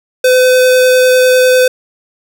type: tone with vibrato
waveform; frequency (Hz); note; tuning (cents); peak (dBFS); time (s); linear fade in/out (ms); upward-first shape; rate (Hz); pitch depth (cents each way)
square; 508; B4; +49; -6; 0.24-1.68; 5; sine; 10; 8
effects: none

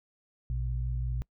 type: tone pair together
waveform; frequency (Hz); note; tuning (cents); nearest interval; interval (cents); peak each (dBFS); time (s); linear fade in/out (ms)
sine; 58.26 / 123.3; A#1 / B2; 0 / -2; octave + minor second; 1298; -30 / -34; 0.5-1.22; 0
effects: noise-tail reverb RT60 0.1 s tail -25 dB re dry

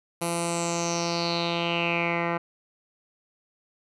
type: tone with low-pass filter sweep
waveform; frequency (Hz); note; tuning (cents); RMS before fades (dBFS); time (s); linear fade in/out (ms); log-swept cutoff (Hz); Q
10% pulse; 170.2; F3; -44; -27; 0.21-2.38; 10; 11000 to 1700; 5.6
effects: none

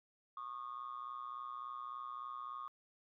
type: ring-modulated tone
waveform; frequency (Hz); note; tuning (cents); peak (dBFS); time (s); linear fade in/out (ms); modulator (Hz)
triangle; 61.74; B1; 0; -37; 0.37-2.68; 0; 1160
effects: tanh soft clip ceiling -37 dBFS

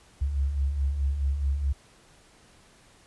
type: beating tone pair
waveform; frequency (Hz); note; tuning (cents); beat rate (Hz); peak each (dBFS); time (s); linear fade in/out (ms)
sine; 65.41 / 70.11; C2 / C#2; 0 / +20; 4.7; -33 / -24; 0.21-1.73; 10
effects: pink hiss -57 dBFS RMS until 3.06 s + resampled to 24000 Hz

